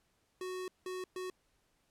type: tone bursts at uneven times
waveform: square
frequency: 369.1 Hz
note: F#4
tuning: 4 cents flat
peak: -39 dBFS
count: 3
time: 0.41-0.68 / 0.86-1.04 / 1.16-1.3 s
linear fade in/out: 2 ms
effects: pink hiss -75 dBFS RMS until 1.9 s + low-pass 12000 Hz 12 dB/octave